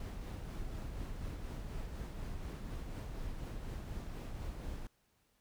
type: noise with tremolo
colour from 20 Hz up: brown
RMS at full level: -41 dBFS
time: 0-4.87 s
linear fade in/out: 2 ms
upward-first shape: sine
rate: 4.1 Hz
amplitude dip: 30%
effects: pink hiss -75 dBFS RMS until 5.4 s